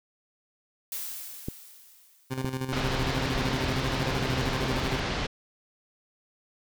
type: noise with exponential decay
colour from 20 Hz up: blue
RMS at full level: -33 dBFS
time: 0.92-2.76 s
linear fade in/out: 2 ms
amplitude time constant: 400 ms
type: clicks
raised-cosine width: 3 ms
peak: -18 dBFS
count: 2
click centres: 1.485 / 2.446 s
type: tone with tremolo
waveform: 20% pulse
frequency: 130.81 Hz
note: C3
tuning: in tune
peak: -23 dBFS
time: 2.3-5.01 s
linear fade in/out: 20 ms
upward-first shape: square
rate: 13 Hz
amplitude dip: 60%
type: low-pass noise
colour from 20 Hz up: pink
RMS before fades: -30 dBFS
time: 2.72-5.27 s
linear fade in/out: 10 ms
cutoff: 5000 Hz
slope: 24 dB/octave
effects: none